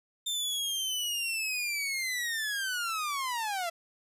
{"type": "linear sweep", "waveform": "sawtooth", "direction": "down", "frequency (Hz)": [3600, 659.3], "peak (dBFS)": -27, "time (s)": [0.26, 3.7], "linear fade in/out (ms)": 10, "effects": ["resampled to 32000 Hz"]}